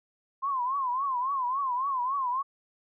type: tone with vibrato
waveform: sine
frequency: 1046.5 Hz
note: C6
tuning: in tune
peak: -26 dBFS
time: 0.42-2.43 s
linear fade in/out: 20 ms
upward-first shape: triangle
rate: 3.6 Hz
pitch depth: 160 cents each way
effects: none